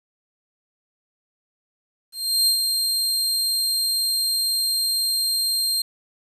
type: tone with ADSR envelope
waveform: sawtooth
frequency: 4186 Hz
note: C8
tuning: in tune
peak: -12 dBFS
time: 2.12-5.82 s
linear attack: 350 ms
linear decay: 96 ms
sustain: -5 dB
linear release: 4 ms
effects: resampled to 32000 Hz + 9-bit